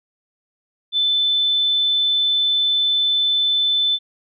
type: tone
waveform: sine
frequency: 3520 Hz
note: A7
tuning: in tune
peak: -15 dBFS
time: 0.92-3.99 s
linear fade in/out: 50 ms
effects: none